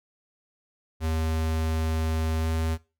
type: tone with pitch glide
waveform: square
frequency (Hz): 80 to 80.6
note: D#2 to E2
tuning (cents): +49 to -38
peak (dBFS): -25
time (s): 1-2.78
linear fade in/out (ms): 50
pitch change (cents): +13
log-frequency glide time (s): 2.39-2.47
effects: noise-tail reverb RT60 0.3 s tail -20 dB re dry